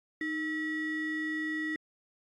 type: ring-modulated tone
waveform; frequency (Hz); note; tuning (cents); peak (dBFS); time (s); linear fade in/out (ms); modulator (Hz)
triangle; 810; G#5; -43; -26; 0.21-1.76; 2; 1120
effects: AAC 64 kbps